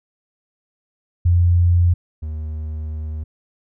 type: tone pair in turn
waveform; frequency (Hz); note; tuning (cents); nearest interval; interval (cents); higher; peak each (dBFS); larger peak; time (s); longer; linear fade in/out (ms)
sine / triangle; 87.31 / 77.43; F2 / D#2; 0 / -8; major second; 208; first; -11 / -22; first; 1.25-1.94 / 2.22-3.24; second; 10
effects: none